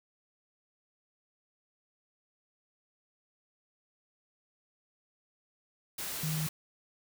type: tone in noise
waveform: sine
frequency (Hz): 156.4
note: D#3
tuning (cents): +9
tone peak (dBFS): -31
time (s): 6.23-6.47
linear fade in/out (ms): 5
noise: white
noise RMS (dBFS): -38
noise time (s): 5.98-6.49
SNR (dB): +4
effects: none